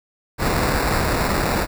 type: noise with sample-and-hold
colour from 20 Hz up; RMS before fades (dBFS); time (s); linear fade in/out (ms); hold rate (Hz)
pink; -20; 0.38-1.67; 50; 3150
effects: none